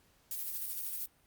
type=noise with tremolo; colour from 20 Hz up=violet; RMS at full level=-37 dBFS; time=0.31-1.06 s; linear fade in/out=2 ms; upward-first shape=square; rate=13 Hz; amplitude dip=30%; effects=pink hiss -68 dBFS RMS until 1.26 s + Opus 48 kbps